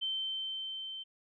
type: tone with level ramp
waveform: sine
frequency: 3100 Hz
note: G7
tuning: 20 cents flat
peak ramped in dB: -31 to -40 dBFS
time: 0.01-1.04 s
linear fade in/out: 20 ms
effects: none